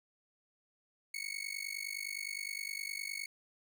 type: tone with amplitude modulation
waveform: sawtooth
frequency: 2209 Hz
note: C#7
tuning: 7 cents flat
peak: -31 dBFS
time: 1.14-3.26 s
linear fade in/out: 5 ms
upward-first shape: sine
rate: 49.7 Hz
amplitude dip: 95%
effects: none